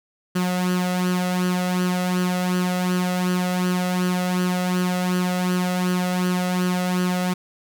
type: tone with flanger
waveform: sawtooth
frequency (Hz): 181.1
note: F#3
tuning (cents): -37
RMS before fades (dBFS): -22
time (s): 0.35-7.34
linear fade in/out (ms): 10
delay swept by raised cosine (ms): 0.66 to 1.53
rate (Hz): 2.7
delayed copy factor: +0.6
effects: none